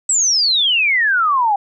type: exponential sweep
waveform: sine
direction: down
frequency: 8010 to 784 Hz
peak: -12 dBFS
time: 0.09-1.56 s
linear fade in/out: 5 ms
effects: none